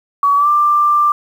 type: tone with pitch glide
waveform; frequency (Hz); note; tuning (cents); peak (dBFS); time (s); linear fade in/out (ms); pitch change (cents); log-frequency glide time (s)
sine; 1133 to 1183.8; C#6 to D6; +37 to +13; -9; 0.23-1.12; 2; +76; 0.36-0.48
effects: 7-bit